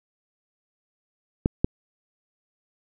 clicks, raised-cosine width 3 ms, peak -6 dBFS, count 2, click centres 1.459 / 1.645 s, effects none

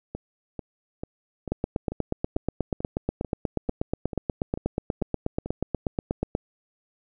two click trains, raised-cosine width 2 ms, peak -19 / -11 dBFS, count 13 / 41, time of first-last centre 0.15-5.46 / 1.52-6.351 s, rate 2.26 / 8.28 Hz, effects none

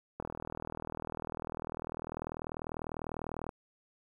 click train, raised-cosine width 1 ms, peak -24 dBFS, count 133, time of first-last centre 0.2-3.492 s, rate 40.1 Hz, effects 10-bit

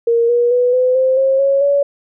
sine tone with pitch steps, 466.2 / 479.3 / 492.8 / 506.6 / 520.9 / 535.5 / 550.6 / 566.1 Hz, A#4 / A#4 / B4 / B4 / C5 / C5 / C#5 / C#5, 0 / +48 / -4 / +44 / -8 / +40 / -12 / +36 cents, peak -10 dBFS, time 0.07-1.83 s, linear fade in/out 5 ms, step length 220 ms, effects none

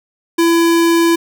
square tone, 335.4 Hz, E4, 30 cents sharp, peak -10 dBFS, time 0.38-1.16 s, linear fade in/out 10 ms, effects none

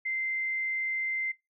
sine tone, 2081 Hz, C7, 10 cents flat, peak -29 dBFS, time 0.05-1.32 s, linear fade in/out 10 ms, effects noise-tail reverb RT60 0.2 s tail -20 dB re dry

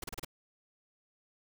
pink noise bursts, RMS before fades -39 dBFS, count 5, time 0.02-0.248 s, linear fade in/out 5 ms, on 20 ms, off 32 ms, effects none

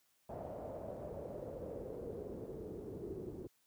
pink noise with low-pass filter sweep, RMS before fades -45 dBFS, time 0.29-3.47 s, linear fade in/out 5 ms, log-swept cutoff 660 to 360 Hz, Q 4.5, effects white hiss -75 dBFS RMS until 3.66 s + high-pass 60 Hz 12 dB/octave

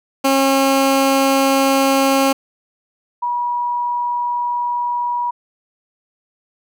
15% pulse / sine tone pair in turn, 271.1 / 966.1 Hz, C#4 / B5, -38 / -38 cents, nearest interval octave + minor seventh, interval 2200 cents, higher second, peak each -6 / -17 dBFS, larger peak first, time 0.24-2.33 / 3.22-5.31 s, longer neither, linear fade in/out 10 ms, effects none

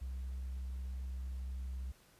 sine tone with tanh clipping, 64.6 Hz, C2, 21 cents flat, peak -39 dBFS, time 0.01-1.92 s, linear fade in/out 10 ms, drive 1 dB, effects pink hiss -65 dBFS RMS until 2.19 s + resampled to 32000 Hz

